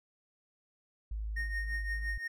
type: tone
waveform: sine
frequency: 53.3 Hz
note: G#1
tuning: 46 cents sharp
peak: -34 dBFS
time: 1.11-2.18 s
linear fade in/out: 5 ms
type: tone with tremolo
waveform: triangle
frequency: 1850 Hz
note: A#6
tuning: 14 cents flat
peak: -31 dBFS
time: 1.36-2.28 s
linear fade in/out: 10 ms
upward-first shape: triangle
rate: 5.8 Hz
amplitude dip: 80%
effects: none